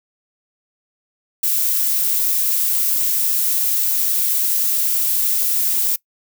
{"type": "noise", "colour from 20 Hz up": "violet", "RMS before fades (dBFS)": -18, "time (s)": [1.43, 5.96], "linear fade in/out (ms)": 5, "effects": ["noise-tail reverb RT60 0.1 s tail -22 dB re dry"]}